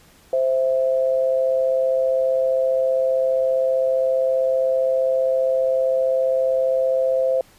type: tone pair together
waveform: sine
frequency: 523.3 / 658.5 Hz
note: C5 / E5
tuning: 0 / -2 cents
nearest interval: major third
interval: 398 cents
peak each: -17 / -24 dBFS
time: 0.33-7.41 s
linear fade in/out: 2 ms
effects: pink hiss -52 dBFS RMS until 7.58 s + resampled to 32000 Hz